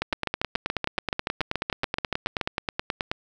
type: two click trains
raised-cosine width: 0.3 ms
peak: -9 / -9 dBFS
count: 17 / 30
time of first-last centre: 0.13-2.412 / 0.02-3.115 s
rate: 7.01 / 9.37 Hz
effects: none